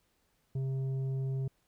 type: tone with tanh clipping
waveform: triangle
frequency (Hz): 133.5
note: C3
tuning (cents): +35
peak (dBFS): -32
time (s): 0.55-1.48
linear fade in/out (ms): 5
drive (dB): 11
effects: pink hiss -74 dBFS RMS until 1.67 s